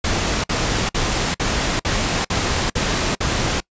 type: noise bursts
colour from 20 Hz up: pink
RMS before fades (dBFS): -20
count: 8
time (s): 0.04-3.604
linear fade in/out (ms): 5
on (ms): 400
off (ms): 52
effects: noise-tail reverb RT60 0.1 s tail -24 dB re dry + resampled to 16000 Hz